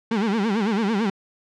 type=tone with vibrato; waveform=35% pulse; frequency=211.9 Hz; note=G#3; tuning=35 cents sharp; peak=-18 dBFS; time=0.11-1.1 s; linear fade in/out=5 ms; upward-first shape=sine; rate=9 Hz; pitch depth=170 cents each way; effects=low-pass 4000 Hz 12 dB/octave